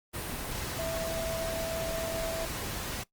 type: tone in noise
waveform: sine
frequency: 657 Hz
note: E5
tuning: 6 cents flat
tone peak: -32 dBFS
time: 0.78-2.46 s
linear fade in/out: 20 ms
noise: pink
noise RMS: -36 dBFS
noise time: 0.13-3.04 s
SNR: +1 dB
effects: noise-tail reverb RT60 0.1 s tail -18 dB re dry + Opus 32 kbps